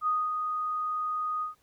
sine tone with ADSR envelope, 1242 Hz, D#6, 3 cents flat, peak -23 dBFS, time 0.01-1.55 s, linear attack 60 ms, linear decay 230 ms, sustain -5 dB, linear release 130 ms, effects pink hiss -68 dBFS RMS until 1.62 s

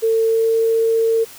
sine tone with pitch glide, 450 to 452.6 Hz, A4 to A4, +39 to +49 cents, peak -13 dBFS, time 0.02-1.25 s, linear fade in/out 20 ms, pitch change +10 cents, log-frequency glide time 0.26-0.67 s, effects white hiss -40 dBFS RMS until 1.38 s

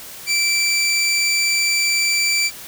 20% pulse tone, 2334 Hz, D7, 11 cents flat, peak -11 dBFS, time 0.26-2.51 s, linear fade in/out 50 ms, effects white hiss -36 dBFS RMS until 2.67 s

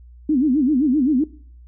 sine tone with vibrato, 277.2 Hz, C#4, in tune, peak -14 dBFS, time 0.29-1.24 s, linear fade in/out 5 ms, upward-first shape sine, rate 7.7 Hz, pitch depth 220 cents each way, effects noise-tail reverb RT60 0.5 s tail -20 dB re dry + added 60 Hz sine -41 dBFS peak until 1.67 s

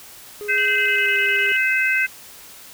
triangle tone with pitch glide, 415.3 to 403.9 Hz, G#4 to G#4, 0 to -48 cents, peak -27 dBFS, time 0.41-1.52 s, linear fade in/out 0 ms, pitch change -48 cents, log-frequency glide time 0.82-1.16 s
harmonic tone, 516 Hz, C5, 24 cents flat, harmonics 3 / 4 / 5, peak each -20 / -21 / -21 dBFS, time 0.48-2.07 s, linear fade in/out 20 ms
sine tone bursts, 2928 Hz, F#7, 19 cents flat, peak -27 dBFS, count 10, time 0.58-1.564 s, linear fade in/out 0 ms, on 75 ms, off 26 ms
effects white hiss -42 dBFS RMS until 2.73 s

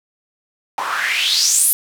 white noise with band-pass filter sweep, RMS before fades -17 dBFS, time 0.78-1.73 s, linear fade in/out 0 ms, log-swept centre 850 to 12000 Hz, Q 5, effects none

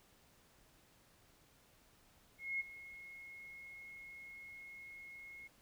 sine tone with ADSR envelope, 2163 Hz, C#7, 43 cents flat, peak -34 dBFS, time 2.38-5.48 s, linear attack 220 ms, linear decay 21 ms, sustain -16 dB, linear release 15 ms, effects pink hiss -68 dBFS RMS until 5.61 s

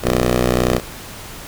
10% pulse ring-modulated tone, 61.74 Hz, B1, in tune, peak -3 dBFS, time 0.02-0.81 s, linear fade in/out 50 ms, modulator 293 Hz, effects pink hiss -34 dBFS RMS until 1.47 s

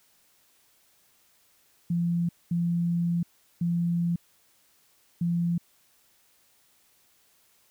sine tone bursts at uneven times, 171.4 Hz, F3, 32 cents flat, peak -23 dBFS, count 4, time 1.9-2.29 / 2.51-3.23 / 3.61-4.16 / 5.21-5.58 s, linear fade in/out 5 ms, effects white hiss -64 dBFS RMS until 7.7 s

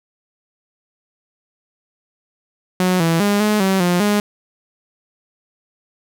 sawtooth tone with pitch steps, 183.2 / 165.4 / 203.8 / 211.5 / 191.5 / 176.8 / 206.7 Hz, F#3 / E3 / G#3 / G#3 / G3 / F3 / G#3, -17 / +6 / -32 / +32 / -40 / +22 / -8 cents, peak -10 dBFS, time 2.8-4.2 s, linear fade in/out 2 ms, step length 200 ms, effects none

